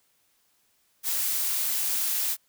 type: noise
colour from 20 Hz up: blue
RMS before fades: -27 dBFS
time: 1.03-2.37 s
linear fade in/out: 50 ms
effects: white hiss -68 dBFS RMS until 2.48 s